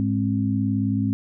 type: tone cluster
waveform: sine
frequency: 106.8 / 206.8 / 265.4 Hz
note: G#2 / G#3 / C4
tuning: +49 / -7 / +25 cents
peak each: -24 dBFS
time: 0-1.13 s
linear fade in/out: 0 ms
effects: none